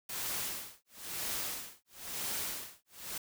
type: noise with tremolo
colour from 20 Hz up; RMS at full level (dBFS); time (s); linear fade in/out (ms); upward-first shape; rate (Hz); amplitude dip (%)
white; -36; 0.09-3.18; 5; sine; 1; 100
effects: none